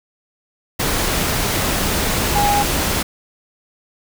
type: tone in noise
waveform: sine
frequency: 819 Hz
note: G#5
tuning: 24 cents flat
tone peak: -15 dBFS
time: 2.35-2.63 s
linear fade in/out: 10 ms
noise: pink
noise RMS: -19 dBFS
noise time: 0.79-3.03 s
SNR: +1 dB
effects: none